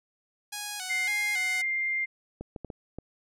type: tone with vibrato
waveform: 5% pulse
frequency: 784 Hz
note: G5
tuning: in tune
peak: -22 dBFS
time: 0.52-1.62 s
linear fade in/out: 10 ms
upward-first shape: square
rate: 1.8 Hz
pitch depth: 95 cents each way
type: tone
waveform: sine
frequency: 2103 Hz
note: C7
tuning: 8 cents sharp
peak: -26 dBFS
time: 0.89-2.06 s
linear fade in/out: 20 ms
type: clicks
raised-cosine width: 2 ms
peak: -24 dBFS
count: 5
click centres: 2.41 / 2.562 / 2.647 / 2.702 / 2.986 s
effects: none